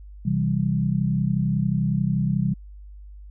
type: chord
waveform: sine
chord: C major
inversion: none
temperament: equal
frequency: 130.81 / 164.81 / 196 Hz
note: C3 / E3 / G3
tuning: 0 / 0 / 0 cents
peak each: -24 dBFS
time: 0.25-2.54 s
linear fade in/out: 10 ms
effects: added 50 Hz sine -39 dBFS peak until 3.3 s